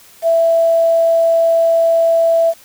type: tone with quantisation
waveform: sine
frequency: 663 Hz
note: E5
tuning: 10 cents sharp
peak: -9 dBFS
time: 0.22-2.54 s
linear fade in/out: 50 ms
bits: 6
effects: white hiss -44 dBFS RMS until 2.64 s